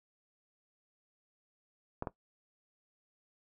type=clicks; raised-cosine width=1 ms; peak=-21 dBFS; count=2; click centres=2.024 / 2.072 s; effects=noise-tail reverb RT60 0.1 s tail -17 dB re dry